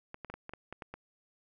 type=clicks; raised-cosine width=0.5 ms; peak=-27 dBFS; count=9; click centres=0.144 / 0.247 / 0.3 / 0.34 / 0.494 / 0.536 / 0.726 / 0.822 / 0.94 s; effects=none